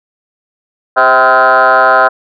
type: tone with frequency modulation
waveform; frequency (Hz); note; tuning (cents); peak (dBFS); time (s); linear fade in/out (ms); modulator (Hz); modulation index
sine; 1029; C6; -29; -3; 0.96-2.09; 20; 126; 3.8
effects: tanh soft clip ceiling -1 dBFS